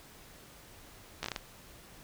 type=slowing click train; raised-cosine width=0.2 ms; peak=-17 dBFS; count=6; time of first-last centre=1.23-1.362 s; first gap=13 ms; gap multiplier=1.36; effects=pink hiss -54 dBFS RMS until 2.03 s